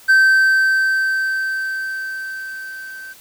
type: tone with level ramp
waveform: triangle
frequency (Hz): 1551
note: G6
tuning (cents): -19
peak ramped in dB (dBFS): -6 to -30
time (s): 0.08-3.14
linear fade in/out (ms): 20
effects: white hiss -45 dBFS RMS until 3.2 s